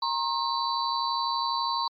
sine tone cluster, 939 / 1071 / 3994 / 4565 Hz, A#5 / C6 / B7 / D8, +12 / +40 / +19 / -50 cents, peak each -29 / -29 / -33 / -34 dBFS, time 0.02-1.88 s, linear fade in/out 5 ms, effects MP3 48 kbps

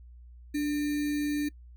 sine tone with sample-and-hold, 293.7 Hz, D4, in tune, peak -26 dBFS, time 0.54-1.49 s, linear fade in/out 10 ms, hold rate 2100 Hz, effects noise-tail reverb RT60 0.1 s tail -24 dB re dry + added 60 Hz sine -47 dBFS peak until 1.76 s

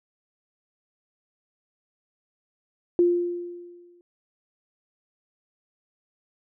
sine tone with exponential decay, 349.6 Hz, F4, 2 cents sharp, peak -14 dBFS, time 2.99-4.01 s, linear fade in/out 1 ms, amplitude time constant 220 ms, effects none

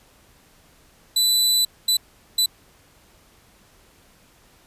sawtooth tone bursts at uneven times, 3986 Hz, B7, 15 cents sharp, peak -13 dBFS, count 3, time 1.16-1.65 / 1.88-1.97 / 2.38-2.46 s, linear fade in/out 5 ms, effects pink hiss -55 dBFS RMS until 4.66 s + resampled to 32000 Hz

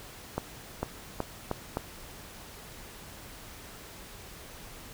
accelerating click train, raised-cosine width 1 ms, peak -15 dBFS, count 5, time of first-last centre 0.38-1.771 s, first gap 450 ms, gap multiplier 0.83, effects pink hiss -47 dBFS RMS until 4.93 s

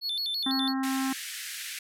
triangle tone with vibrato, 3930 Hz, B7, 9 cents flat, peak -27 dBFS, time 0.01-0.74 s, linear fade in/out 50 ms, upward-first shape square, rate 6 Hz, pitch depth 180 cents each way
harmonic tone, 265.9 Hz, C4, 28 cents sharp, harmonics 1 / 3 / 4 / 5 / 6 / 7, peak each -27 / -37 / -39 / -41 / -43 / -44 dBFS, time 0.46-1.13 s, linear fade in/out 5 ms
pink band-pass noise, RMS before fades -38 dBFS, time 0.83-1.79 s, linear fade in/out 5 ms, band 1600 to 14000 Hz, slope 48 dB/octave
effects none

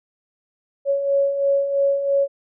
sine beating tone pair, 554.4 / 557.4 Hz, C#5 / C#5, 0 / +9 cents, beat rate 3 Hz, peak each -25 / -17 dBFS, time 0.85-2.28 s, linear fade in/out 50 ms, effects none

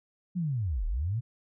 sine linear two-way sweep, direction down then up, 186.8 to 34.65 to 124.5 Hz, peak -27 dBFS, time 0.35-1.21 s, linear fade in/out 20 ms, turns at 0.86 s, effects none

